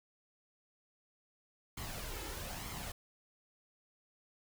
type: noise with flanger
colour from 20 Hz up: pink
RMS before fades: -43 dBFS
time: 1.77-2.92 s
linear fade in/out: 5 ms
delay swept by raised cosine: 0.93 to 2.33 ms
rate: 1.1 Hz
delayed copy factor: +0.55
effects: none